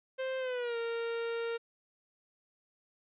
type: tone with pitch glide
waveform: 45% pulse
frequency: 523.3 to 463.5 Hz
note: C5 to A#4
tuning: 0 to -10 cents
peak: -33 dBFS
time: 0.18-1.58 s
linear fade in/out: 20 ms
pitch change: -210 cents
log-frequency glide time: 0.39-0.77 s
effects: resampled to 8000 Hz